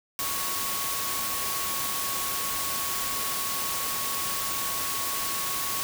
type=tone in noise; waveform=sine; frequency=1108.7 Hz; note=C#6; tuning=in tune; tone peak=-35 dBFS; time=0.19-5.83 s; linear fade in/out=0 ms; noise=white; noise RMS=-30 dBFS; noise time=0.19-5.83 s; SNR=-8 dB; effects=none